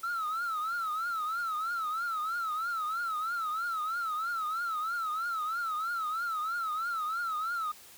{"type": "tone with vibrato", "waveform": "sine", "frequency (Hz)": 1318.5, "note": "E6", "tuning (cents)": 0, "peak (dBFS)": -28, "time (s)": [0.03, 7.72], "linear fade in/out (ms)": 10, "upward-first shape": "triangle", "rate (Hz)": 3.1, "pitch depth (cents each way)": 150, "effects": ["tanh soft clip ceiling -29 dBFS", "white hiss -53 dBFS RMS until 7.97 s"]}